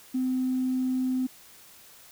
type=tone with tanh clipping; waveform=triangle; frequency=256.9 Hz; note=C4; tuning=32 cents flat; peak=-24 dBFS; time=0.14-1.27 s; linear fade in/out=10 ms; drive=4 dB; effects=white hiss -52 dBFS RMS until 2.11 s